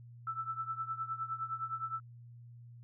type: tone with tremolo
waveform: sine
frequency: 1322 Hz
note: E6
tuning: 5 cents sharp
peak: -32 dBFS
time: 0.27-2 s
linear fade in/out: 2 ms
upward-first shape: triangle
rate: 9.7 Hz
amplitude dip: 90%
effects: added 119 Hz sine -50 dBFS peak until 2.83 s